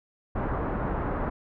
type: low-pass noise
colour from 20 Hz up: pink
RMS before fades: -29 dBFS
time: 0.35-1.3 s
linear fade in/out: 10 ms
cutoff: 1400 Hz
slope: 24 dB/octave
effects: none